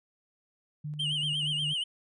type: tone with tremolo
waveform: sine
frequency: 150 Hz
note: D3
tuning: 37 cents sharp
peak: -33 dBFS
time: 0.84-1.74 s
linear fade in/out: 10 ms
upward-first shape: square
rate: 5.1 Hz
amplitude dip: 30%
type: tone with vibrato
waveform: triangle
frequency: 3000 Hz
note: F#7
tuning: 23 cents sharp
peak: -27 dBFS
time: 0.99-1.84 s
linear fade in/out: 10 ms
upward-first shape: sine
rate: 8.4 Hz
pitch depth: 110 cents each way
effects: resampled to 24000 Hz